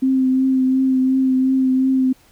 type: tone with vibrato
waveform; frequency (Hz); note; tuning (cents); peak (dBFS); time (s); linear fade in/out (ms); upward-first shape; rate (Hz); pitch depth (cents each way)
sine; 261.6; C4; 0; -13; 0.02-2.13; 10; triangle; 2.8; 23
effects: pink hiss -53 dBFS RMS until 2.31 s